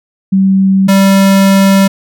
sine / square tone pair in turn, 192.4 / 194.86 Hz, G3 / G3, -32 / -10 cents, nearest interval unison, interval 22 cents, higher second, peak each -5 dBFS, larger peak neither, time 0.32-0.88 / 0.88-1.88 s, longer second, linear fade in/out 10 ms, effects none

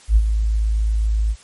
sine tone with ADSR envelope, 53.9 Hz, A1, 35 cents flat, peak -7 dBFS, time 0.08-1.36 s, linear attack 80 ms, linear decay 54 ms, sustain -8 dB, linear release 55 ms, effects white hiss -47 dBFS RMS until 1.43 s + MP3 48 kbps

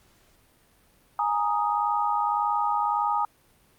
sine chord, Ab suspended second, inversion none, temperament equal, 830.6 / 932.3 / 1244.5 Hz, Ab5 / Bb5 / Eb6, 0 / 0 / 0 cents, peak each -26 / -27 / -27 dBFS, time 1.19-3.25 s, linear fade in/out 2 ms, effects pink hiss -61 dBFS RMS until 3.78 s + Opus 48 kbps

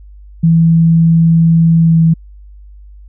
sine tone with pitch glide, 164.81 to 163.11 Hz, E3 to E3, 0 to -18 cents, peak -5 dBFS, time 0.43-2.14 s, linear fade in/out 10 ms, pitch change -18 cents, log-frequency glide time 1.8-2.03 s, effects added 50 Hz sine -33 dBFS peak until 3.08 s

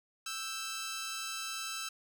10% pulse tone pair together, 1318.5 / 1568 Hz, E6 / G6, 0 / 0 cents, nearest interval minor third, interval 300 cents, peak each -30 / -35 dBFS, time 0.26-1.89 s, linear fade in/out 5 ms, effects none

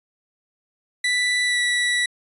30% pulse tone with pitch glide, 1975.5 to 1953.9 Hz, B6 to B6, 0 to -19 cents, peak -16 dBFS, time 1.04-2.06 s, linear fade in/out 5 ms, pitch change -19 cents, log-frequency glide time 1.44-1.59 s, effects resampled to 24000 Hz

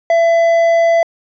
triangle tone with hard clipping, 670 Hz, E5, 28 cents sharp, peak -10 dBFS, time 0.1-1.03 s, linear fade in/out 2 ms, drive 9 dB, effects resampled to 16000 Hz

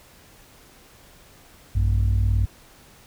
sine tone pair together, 57.38 / 96.5 Hz, A#1 / G2, -27 / -27 cents, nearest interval major sixth, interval 900 cents, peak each -18 dBFS, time 1.75-2.46 s, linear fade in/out 10 ms, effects tanh soft clip ceiling -14 dBFS + pink hiss -51 dBFS RMS until 3.06 s

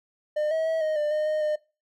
triangle tone with pitch steps, 604 / 641 / 646 / 622 / 597 / 611 / 616 / 607 Hz, D5 / E5 / E5 / D#5 / D5 / D#5 / D#5 / D#5, +48 / -49 / -35 / -1 / +28 / -32 / -17 / -43 cents, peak -21 dBFS, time 0.36-1.56 s, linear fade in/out 10 ms, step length 150 ms, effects noise-tail reverb RT60 0.3 s tail -21 dB re dry

